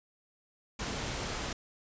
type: noise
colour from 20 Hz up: pink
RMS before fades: -36 dBFS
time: 0.79-1.53 s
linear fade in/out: 5 ms
effects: resampled to 16000 Hz